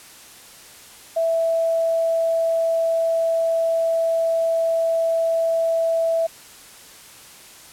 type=tone; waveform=sine; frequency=659.3 Hz; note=E5; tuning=in tune; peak=-17 dBFS; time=1.16-6.27 s; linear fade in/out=10 ms; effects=white hiss -44 dBFS RMS until 7.72 s + low-pass 12000 Hz 12 dB/octave